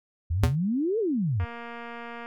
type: exponential two-way sweep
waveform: sine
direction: up then down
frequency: 77.78 to 471.8 to 77.78 Hz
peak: -23 dBFS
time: 0.3-1.45 s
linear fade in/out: 10 ms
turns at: 0.99 s
type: tone with exponential decay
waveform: square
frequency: 82.2 Hz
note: E2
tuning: 4 cents flat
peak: -15 dBFS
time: 0.43-0.56 s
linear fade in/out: 5 ms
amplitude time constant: 27 ms
type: click train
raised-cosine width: 0.5 ms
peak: -25 dBFS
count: 203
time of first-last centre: 1.4-2.26 s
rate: 235 Hz
effects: none